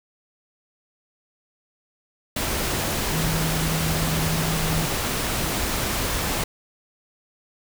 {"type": "tone in noise", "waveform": "sine", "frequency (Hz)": 160, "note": "D#3", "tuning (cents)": 49, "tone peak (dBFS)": -24, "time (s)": [3.12, 4.86], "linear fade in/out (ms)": 5, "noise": "pink", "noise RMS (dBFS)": -25, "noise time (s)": [2.36, 6.44], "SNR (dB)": -2, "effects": []}